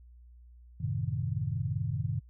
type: chord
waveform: sine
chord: F# diminished seventh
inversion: none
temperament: equal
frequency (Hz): 92.5 / 110 / 130.81 / 155.56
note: F#2 / A2 / C3 / Eb3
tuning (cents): 0 / 0 / 0 / 0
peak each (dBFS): -36 / -34 / -34 / -36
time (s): 0.8-2.2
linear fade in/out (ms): 10
effects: added 60 Hz sine -51 dBFS peak until 2.29 s